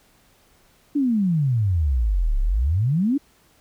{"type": "exponential two-way sweep", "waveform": "sine", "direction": "down then up", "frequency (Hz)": [300, 32.7, 300], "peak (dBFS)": -17, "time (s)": [0.95, 3.18], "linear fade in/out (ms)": 10, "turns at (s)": 2.39, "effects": ["pink hiss -58 dBFS RMS until 3.6 s"]}